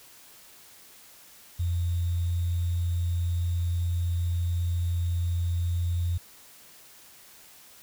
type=tone with sample-and-hold; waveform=sine; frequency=86.6 Hz; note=F2; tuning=14 cents flat; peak=-24 dBFS; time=1.59-6.18 s; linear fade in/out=10 ms; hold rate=3675 Hz; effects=white hiss -52 dBFS RMS until 7.82 s